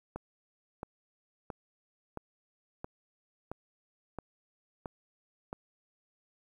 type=click train; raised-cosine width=1 ms; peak=-24 dBFS; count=9; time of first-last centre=0.16-5.529 s; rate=1.49 Hz; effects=10-bit